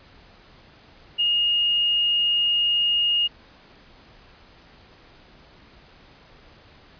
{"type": "tone", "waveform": "sine", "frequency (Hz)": 2853, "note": "F7", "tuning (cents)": 36, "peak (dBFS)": -18, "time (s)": [1.18, 3.28], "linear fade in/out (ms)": 20, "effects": ["pink hiss -51 dBFS RMS until 6.99 s", "resampled to 11025 Hz"]}